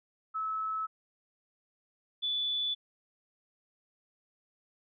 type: tone pair in turn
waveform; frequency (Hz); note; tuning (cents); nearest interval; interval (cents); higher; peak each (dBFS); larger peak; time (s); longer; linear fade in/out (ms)
sine; 1299 / 3468; E6 / A7; -26 / -26; octave + perfect fourth; 1700; second; -31 / -29; second; 0.34-0.87 / 2.22-2.75; neither; 20
effects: none